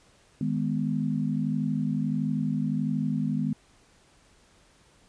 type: chord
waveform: sine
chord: G# minor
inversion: second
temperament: just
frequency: 155.74 / 207.7 / 249.2 Hz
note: D#3 / G#3 / B3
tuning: +2 / 0 / +16 cents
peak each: -29 dBFS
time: 0.41-3.53 s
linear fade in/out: 2 ms
effects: pink hiss -60 dBFS RMS until 5.08 s + resampled to 22050 Hz